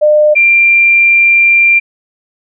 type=tone pair in turn; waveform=sine; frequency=603 / 2376 Hz; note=D5 / D7; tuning=+46 / +20 cents; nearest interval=2 octaves; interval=2374 cents; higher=second; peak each=-4 dBFS; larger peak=neither; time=0.01-0.35 / 0.35-1.8 s; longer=second; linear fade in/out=20 ms; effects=none